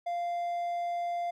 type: tone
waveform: triangle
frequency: 695 Hz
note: F5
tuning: 9 cents flat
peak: -28 dBFS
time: 0.06-1.31 s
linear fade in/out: 10 ms
effects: none